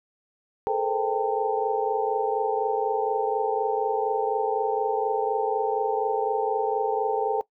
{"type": "tone cluster", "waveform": "sine", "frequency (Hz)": [428.9, 453, 516, 791, 901], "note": ["A4", "A#4", "C5", "G5", "A5"], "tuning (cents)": [-44, -50, -24, 15, 41], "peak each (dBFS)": [-27, -28, -32, -27, -30], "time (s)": [0.67, 7.41], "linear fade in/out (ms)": 0, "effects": ["noise-tail reverb RT60 0.1 s tail -19 dB re dry"]}